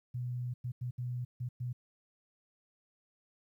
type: tone bursts at uneven times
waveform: sine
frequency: 123.47 Hz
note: B2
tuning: in tune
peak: -34 dBFS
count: 6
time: 0.14-0.54 / 0.64-0.72 / 0.81-0.91 / 0.98-1.25 / 1.4-1.49 / 1.6-1.73 s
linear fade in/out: 10 ms
effects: 12-bit